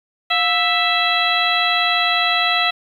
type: harmonic tone with a mistuned harmonic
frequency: 659.3 Hz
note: E5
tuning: in tune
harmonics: 1 / 2 / 3 / 4 / 5 / 6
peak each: -22 / -22 / -22 / -22 / -22 / -22 dBFS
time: 0.3-2.71 s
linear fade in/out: 10 ms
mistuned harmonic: 1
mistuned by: +130 cents
effects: 8-bit